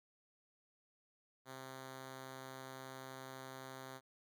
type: tone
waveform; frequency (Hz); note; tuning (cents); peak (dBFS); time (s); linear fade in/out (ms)
5% pulse; 131.8; C3; +13; -37; 1.45-4.01; 50
effects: none